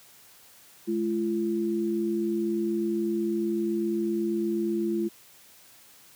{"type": "tone pair together", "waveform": "sine", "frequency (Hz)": [212.9, 341], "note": ["G#3", "F4"], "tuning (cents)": [43, -41], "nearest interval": "minor sixth", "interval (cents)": 816, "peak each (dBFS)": [-29, -26], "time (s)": [0.87, 5.09], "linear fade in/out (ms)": 20, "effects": ["white hiss -54 dBFS RMS until 6.15 s", "high-pass 60 Hz 12 dB/octave"]}